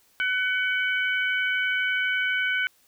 harmonic tone, 752 Hz, F#5, 28 cents sharp, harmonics 2 / 3 / 4, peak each -24 / -28 / -32 dBFS, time 0.2-2.67 s, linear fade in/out 0 ms, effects white hiss -62 dBFS RMS until 2.87 s

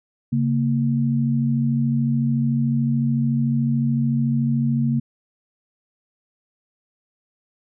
sine tone pair together, 137.3 / 231 Hz, C#3 / A#3, -16 / -16 cents, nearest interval major sixth, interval 900 cents, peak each -20 dBFS, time 0.32-5 s, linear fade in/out 10 ms, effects none

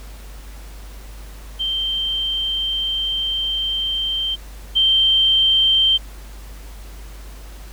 sine tone pair in turn, 3136 / 3136 Hz, G7 / G7, 0 / 0 cents, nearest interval unison, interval 0 cents, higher neither, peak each -19 / -12 dBFS, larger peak second, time 1.59-4.36 / 4.75-5.98 s, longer first, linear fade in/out 20 ms, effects added 50 Hz sine -34 dBFS peak until 7.72 s + pink hiss -44 dBFS RMS until 7.72 s

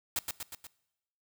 white noise with echo, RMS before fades -31 dBFS, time 0.16-0.19 s, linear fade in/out 2 ms, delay 120 ms, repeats 4, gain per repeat -4 dB, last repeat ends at 0.67 s, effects noise-tail reverb RT60 0.9 s tail -21 dB re dry

